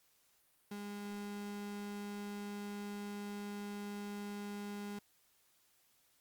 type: tone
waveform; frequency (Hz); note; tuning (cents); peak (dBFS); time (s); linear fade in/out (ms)
35% pulse; 204.4; G#3; -27; -40; 0.71-4.99; 5
effects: white hiss -72 dBFS RMS until 6.2 s + Opus 48 kbps